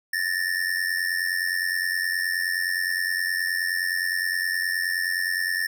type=ring-modulated tone; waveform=square; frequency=1793 Hz; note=A6; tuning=32 cents sharp; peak=-21 dBFS; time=0.13-5.67 s; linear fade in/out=5 ms; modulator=44.8 Hz; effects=none